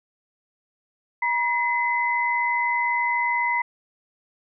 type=tone pair together; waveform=sine; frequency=958 / 2033 Hz; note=A#5 / B6; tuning=+47 / +50 cents; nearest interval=octave + minor second; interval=1303 cents; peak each=-23 dBFS; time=1.22-3.62 s; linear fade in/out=5 ms; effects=none